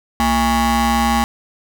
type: ring-modulated tone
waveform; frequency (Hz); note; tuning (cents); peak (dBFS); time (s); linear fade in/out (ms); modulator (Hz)
30% pulse; 293.7; D4; 0; -8; 0.2-1.24; 0; 524
effects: none